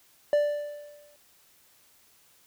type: tone with exponential decay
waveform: triangle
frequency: 587.3 Hz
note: D5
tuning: in tune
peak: -16 dBFS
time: 0.33-1.16 s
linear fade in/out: 1 ms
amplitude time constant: 180 ms
effects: white hiss -61 dBFS RMS until 2.46 s